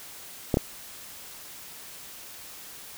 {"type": "clicks", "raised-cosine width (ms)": 2, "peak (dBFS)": -8, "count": 2, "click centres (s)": [0.542, 0.571], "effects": ["white hiss -44 dBFS RMS until 2.97 s"]}